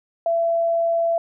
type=tone; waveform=sine; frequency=671 Hz; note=E5; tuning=31 cents sharp; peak=-17 dBFS; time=0.26-1.18 s; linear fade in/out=2 ms; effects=none